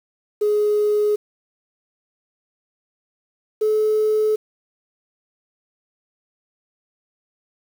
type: tone pair in turn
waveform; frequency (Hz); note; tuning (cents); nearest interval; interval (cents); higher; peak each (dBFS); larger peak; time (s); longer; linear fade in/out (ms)
sine; 418.7 / 430; G#4 / A4; +14 / -40; unison; 46; second; -14; neither; 0.41-1.16 / 3.61-4.36; neither; 10
effects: tanh soft clip ceiling -12 dBFS + 7-bit